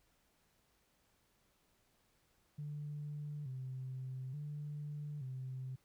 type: tone with vibrato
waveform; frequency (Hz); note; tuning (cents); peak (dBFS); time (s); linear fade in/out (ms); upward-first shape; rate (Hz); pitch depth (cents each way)
sine; 138.59; C#3; 0; -40; 2.58-5.76; 10; square; 0.57; 110
effects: tanh soft clip ceiling -36 dBFS + pink hiss -75 dBFS RMS until 5.84 s